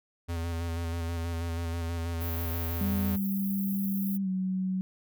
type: tone with vibrato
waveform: square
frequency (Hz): 84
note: E2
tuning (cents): +33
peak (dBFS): -31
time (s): 0.28-3.17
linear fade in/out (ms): 20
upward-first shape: square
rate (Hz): 6.2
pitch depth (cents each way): 23
type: high-pass noise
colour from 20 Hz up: white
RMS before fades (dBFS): -39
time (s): 2.2-4.18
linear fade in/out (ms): 20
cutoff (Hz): 12000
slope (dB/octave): 48
type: tone with pitch glide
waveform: sine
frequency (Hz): 196 to 187.15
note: G3 to F#3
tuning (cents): 0 to +20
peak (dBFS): -27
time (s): 2.81-4.81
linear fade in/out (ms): 0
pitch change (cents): -80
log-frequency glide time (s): 4.22-4.28
effects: none